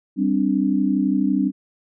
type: chord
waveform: sine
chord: G suspended fourth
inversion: none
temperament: equal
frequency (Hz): 196 / 261.6 / 293.7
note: G3 / C4 / D4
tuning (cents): 0 / 0 / 0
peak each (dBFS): -21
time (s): 0.16-1.52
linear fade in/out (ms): 50
effects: none